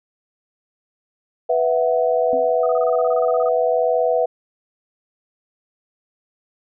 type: chord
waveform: sine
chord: B suspended fourth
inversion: none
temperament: equal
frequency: 493.9 / 659.3 / 740 Hz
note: B4 / E5 / F#5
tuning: 0 / 0 / 0 cents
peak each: -18 / -19 / -23 dBFS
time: 1.49-4.26 s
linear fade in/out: 10 ms
type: tone with exponential decay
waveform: sine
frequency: 263.7 Hz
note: C4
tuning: 14 cents sharp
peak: -24 dBFS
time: 2.33-2.58 s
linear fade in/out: 0 ms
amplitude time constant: 53 ms
type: tone bursts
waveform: sine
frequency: 1244.5 Hz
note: D#6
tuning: in tune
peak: -26 dBFS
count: 15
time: 2.63-3.489 s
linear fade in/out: 5 ms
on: 33 ms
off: 26 ms
effects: none